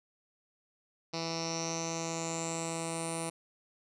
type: tone with low-pass filter sweep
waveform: 10% pulse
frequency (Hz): 164.81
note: E3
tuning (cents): 0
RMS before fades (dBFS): -36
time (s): 1.13-3.3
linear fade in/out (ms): 10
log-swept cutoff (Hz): 5000 to 9600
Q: 9.1
effects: none